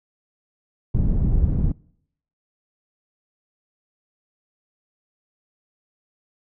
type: low-pass noise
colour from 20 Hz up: pink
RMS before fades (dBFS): -19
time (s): 0.94-1.72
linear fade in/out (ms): 5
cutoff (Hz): 160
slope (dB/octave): 12
effects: noise-tail reverb RT60 0.7 s tail -24 dB re dry